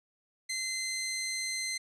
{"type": "tone", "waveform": "15% pulse", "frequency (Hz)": 2066, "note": "C7", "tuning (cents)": -22, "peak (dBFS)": -26, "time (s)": [0.49, 1.78], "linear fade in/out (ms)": 10, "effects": ["resampled to 22050 Hz"]}